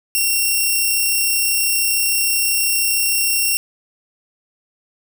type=tone; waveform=5% pulse; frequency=2733 Hz; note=F7; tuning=38 cents flat; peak=-6 dBFS; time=0.15-3.57 s; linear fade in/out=0 ms; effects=none